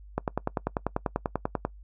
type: click train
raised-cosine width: 1 ms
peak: -12 dBFS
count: 16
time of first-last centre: 0.18-1.651 s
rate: 10.2 Hz
effects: noise-tail reverb RT60 0.1 s tail -22 dB re dry + added 50 Hz sine -45 dBFS peak until 1.83 s